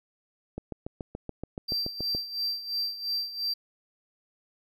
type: click train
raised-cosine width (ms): 2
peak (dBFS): -21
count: 12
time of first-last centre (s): 0.58-2.149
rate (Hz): 7.01
type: tone with tremolo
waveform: triangle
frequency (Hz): 4699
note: D8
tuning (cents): 0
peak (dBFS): -25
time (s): 1.68-3.54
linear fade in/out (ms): 10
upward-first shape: sine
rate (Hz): 2.9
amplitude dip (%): 75
effects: none